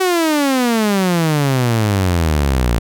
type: exponential sweep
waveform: sawtooth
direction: down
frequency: 381 to 55.7 Hz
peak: -9 dBFS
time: 0-2.79 s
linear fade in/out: 10 ms
effects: none